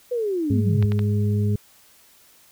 sine linear sweep, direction down, 503 to 80.9 Hz, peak -21 dBFS, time 0.11-0.86 s, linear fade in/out 10 ms
harmonic tone, 103.5 Hz, G#2, 5 cents flat, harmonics 1 / 2 / 4, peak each -19 / -25 / -31 dBFS, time 0.5-1.56 s, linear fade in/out 5 ms
clicks, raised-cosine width 0.3 ms, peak -17 dBFS, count 3, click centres 0.826 / 0.92 / 0.992 s
effects white hiss -54 dBFS RMS until 2.51 s

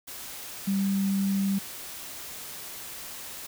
sine tone in noise, 196 Hz, G3, in tune, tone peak -23 dBFS, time 0.67-1.59 s, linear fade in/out 10 ms, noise white, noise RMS -40 dBFS, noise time 0.07-3.47 s, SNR +14 dB, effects none

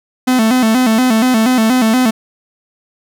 45% pulse tone with vibrato, 237.4 Hz, A#3, 32 cents sharp, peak -9 dBFS, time 0.27-2.11 s, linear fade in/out 10 ms, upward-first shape square, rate 4.2 Hz, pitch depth 120 cents each way, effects none

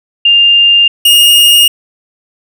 sine / 45% pulse tone pair in turn, 2802 / 2848 Hz, F7 / F7, +5 / +33 cents, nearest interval unison, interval 28 cents, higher second, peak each -3 dBFS, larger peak neither, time 0.25-0.88 / 1.05-1.68 s, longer neither, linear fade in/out 5 ms, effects none

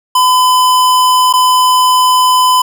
square tone with dropouts, 1010 Hz, B5, 39 cents sharp, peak -7 dBFS, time 0.15-2.62 s, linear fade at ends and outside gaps 5 ms, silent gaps 1.328-1.336 s, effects none

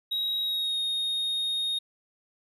triangle tone with pitch glide, 3815 to 3715 Hz, A#7 to A#7, +39 to -7 cents, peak -25 dBFS, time 0.11-1.79 s, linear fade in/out 10 ms, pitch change -46 cents, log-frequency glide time 0.42-0.79 s, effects none

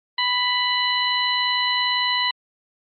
harmonic tone with a mistuned harmonic, 990 Hz, B5, 4 cents sharp, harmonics 1 / 2 / 3 / 4, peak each -24 / -24 / -24 / -24 dBFS, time 0.18-2.31 s, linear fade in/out 5 ms, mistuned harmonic 4, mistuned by +30 cents, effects MP3 32 kbps

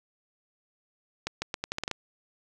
accelerating click train, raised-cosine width 0.2 ms, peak -13 dBFS, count 9, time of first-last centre 1.27-1.913 s, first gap 150 ms, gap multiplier 0.81, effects none

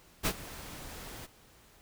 pink noise with ADSR envelope, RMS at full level -27 dBFS, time 0.23-1.27 s, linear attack 33 ms, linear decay 64 ms, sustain -18 dB, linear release 22 ms, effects pink hiss -60 dBFS RMS until 1.81 s

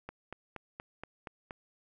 click train, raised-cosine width 0.5 ms, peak -26 dBFS, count 7, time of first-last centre 0.09-1.508 s, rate 4.23 Hz, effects none

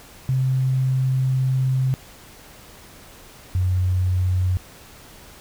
sine tone pair in turn, 130.81 / 91.63 Hz, C3 / F#2, 0 / -16 cents, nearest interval tritone, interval 616 cents, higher first, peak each -17 dBFS, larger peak neither, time 0.29-1.94 / 3.55-4.57 s, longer first, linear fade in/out 0 ms, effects pink hiss -45 dBFS RMS until 5.4 s

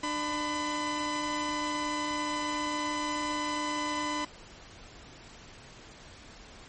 sawtooth tone pair together, 298.8 / 1005 Hz, D4 / B5, +30 / +30 cents, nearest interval octave + major sixth, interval 2100 cents, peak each -30 / -28 dBFS, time 0.03-4.25 s, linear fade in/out 5 ms, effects pink hiss -50 dBFS RMS until 6.68 s + MP3 32 kbps

